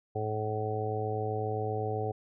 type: harmonic tone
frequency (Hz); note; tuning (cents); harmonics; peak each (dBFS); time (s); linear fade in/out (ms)
107.7; A2; -37; 1 / 2 / 3 / 4 / 5 / 6 / 7; -34 / -46 / -43 / -34 / -40 / -45 / -36; 0.15-2.12; 10
effects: none